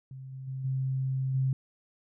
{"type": "tone with level steps", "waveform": "sine", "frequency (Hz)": 132.3, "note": "C3", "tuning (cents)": 20, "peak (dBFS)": [-40, -38, -33, -27, -24], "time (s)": [0.11, 1.53], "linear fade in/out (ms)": 2, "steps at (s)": [0.32, 0.47, 0.64, 1.34], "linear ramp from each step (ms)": 10, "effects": []}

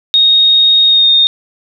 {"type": "tone with pitch glide", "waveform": "sine", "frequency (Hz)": [3729, 3680], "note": ["A#7", "A#7"], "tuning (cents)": [0, -23], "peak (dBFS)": -5, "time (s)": [0.14, 1.27], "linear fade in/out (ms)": 0, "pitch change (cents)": -23, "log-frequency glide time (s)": [0.86, 1.1], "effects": []}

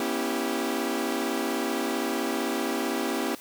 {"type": "chord", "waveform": "sawtooth", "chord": "C# half-diminished seventh", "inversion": "third", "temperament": "equal with one note detuned", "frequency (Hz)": [241.6, 277.2, 329.6, 392], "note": ["B3", "C#4", "E4", "G4"], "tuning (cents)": [-38, 0, 0, 0], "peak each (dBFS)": -28, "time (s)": [0, 3.35], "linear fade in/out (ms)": 2, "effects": ["white hiss -47 dBFS RMS until 3.4 s"]}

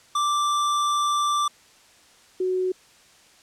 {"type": "tone pair in turn", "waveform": ["square", "sine"], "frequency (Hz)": [1174.7, 370], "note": ["D6", "F#4"], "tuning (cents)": [0, 0], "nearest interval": "octave + minor sixth", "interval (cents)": 2000, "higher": "first", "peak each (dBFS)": -21, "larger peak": "neither", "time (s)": [[0.15, 1.48], [2.4, 2.72]], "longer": "first", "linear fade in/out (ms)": 5, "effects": ["white hiss -54 dBFS RMS until 3.42 s", "low-pass 8000 Hz 12 dB/octave"]}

